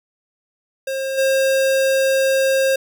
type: tone with level steps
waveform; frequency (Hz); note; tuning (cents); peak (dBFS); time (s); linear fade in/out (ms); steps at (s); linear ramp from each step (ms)
square; 535; C5; +38; -22 / -15; 0.87-2.76; 5; 1.17; 20
effects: none